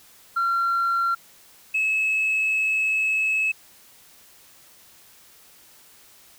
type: tone pair in turn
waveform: sine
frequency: 1371 / 2588 Hz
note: F6 / E7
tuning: -32 / -32 cents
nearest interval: major seventh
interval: 1100 cents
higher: second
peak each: -18 dBFS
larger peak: neither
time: 0.36-1.15 / 1.74-3.52 s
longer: second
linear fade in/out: 10 ms
effects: tanh soft clip ceiling -17 dBFS + white hiss -52 dBFS RMS until 6.38 s